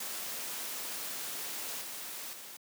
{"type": "noise with level steps", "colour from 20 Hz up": "white", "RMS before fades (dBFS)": [-39, -42, -47], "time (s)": [0, 2.57], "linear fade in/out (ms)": 5, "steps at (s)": [1.81, 2.33], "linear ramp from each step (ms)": 2, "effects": ["high-pass 200 Hz 12 dB/octave"]}